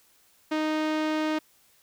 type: tone with low-pass filter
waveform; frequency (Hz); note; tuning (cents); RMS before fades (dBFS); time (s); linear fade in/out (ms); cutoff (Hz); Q
sawtooth; 310; D#4; -6; -27; 0.51-1.39; 10; 4000; 0.74
effects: white hiss -62 dBFS RMS until 1.82 s